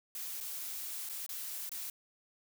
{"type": "noise with dropouts", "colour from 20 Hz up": "blue", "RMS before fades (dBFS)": -41, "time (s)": [0.15, 1.9], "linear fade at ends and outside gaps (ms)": 2, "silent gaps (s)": [[0.404, 0.408], [1.09, 1.095], [1.264, 1.291], [1.693, 1.716]], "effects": []}